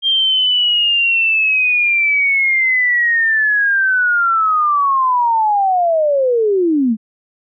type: linear sweep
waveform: sine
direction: down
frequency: 3202 to 207.7 Hz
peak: -11 dBFS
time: 0.02-6.97 s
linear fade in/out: 50 ms
effects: none